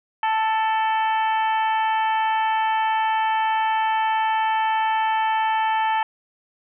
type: harmonic tone with a mistuned harmonic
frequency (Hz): 440.4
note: A4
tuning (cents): +2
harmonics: 2 / 3 / 4 / 5 / 6 / 7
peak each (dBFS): -19 / -32 / -29 / -35 / -36 / -36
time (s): 0.23-6.03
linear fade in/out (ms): 2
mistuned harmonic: 5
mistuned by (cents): +33
effects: none